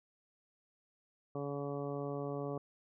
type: harmonic tone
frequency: 142.1 Hz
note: C#3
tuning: 43 cents sharp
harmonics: 1 / 2 / 3 / 4 / 5 / 6 / 7 / 8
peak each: -42 / -43 / -41 / -44 / -48 / -55 / -56 / -50 dBFS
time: 1.35-2.58 s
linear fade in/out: 2 ms
effects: none